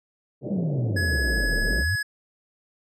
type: band-pass noise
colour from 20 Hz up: pink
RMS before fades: -32 dBFS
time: 0.41-1.85 s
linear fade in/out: 50 ms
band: 110 to 620 Hz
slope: 48 dB/octave
type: exponential two-way sweep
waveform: sine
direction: down then up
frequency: 207.7 to 32.7 to 113.5 Hz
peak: -23 dBFS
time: 0.5-1.96 s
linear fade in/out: 10 ms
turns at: 1.63 s
type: tone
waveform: square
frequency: 1686 Hz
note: G#6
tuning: 26 cents sharp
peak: -25 dBFS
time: 0.96-2.03 s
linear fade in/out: 10 ms
effects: low-pass 10000 Hz 12 dB/octave